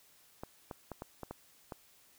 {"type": "clicks", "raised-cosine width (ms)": 1, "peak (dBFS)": -27, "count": 7, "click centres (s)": [0.435, 0.712, 0.917, 1.021, 1.233, 1.31, 1.722], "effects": ["white hiss -64 dBFS RMS until 2.18 s"]}